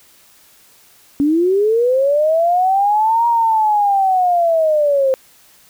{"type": "linear two-way sweep", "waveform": "sine", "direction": "up then down", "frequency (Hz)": [277.2, 946, 520], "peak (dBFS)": -11, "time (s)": [1.2, 5.14], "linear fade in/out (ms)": 0, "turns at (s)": 3.27, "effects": ["white hiss -49 dBFS RMS until 5.69 s"]}